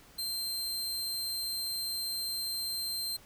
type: tone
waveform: sawtooth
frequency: 4145 Hz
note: C8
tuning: 17 cents flat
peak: -30 dBFS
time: 0.18-3.17 s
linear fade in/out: 10 ms
effects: pink hiss -57 dBFS RMS until 3.25 s